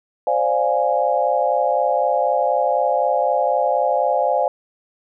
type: chord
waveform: sine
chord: D half-diminished seventh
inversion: third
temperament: equal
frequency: 523.3 / 587.3 / 698.5 / 830.6 Hz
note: C5 / D5 / F5 / Ab5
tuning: 0 / 0 / 0 / 0 cents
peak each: -21 dBFS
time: 0.27-4.48 s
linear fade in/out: 2 ms
effects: none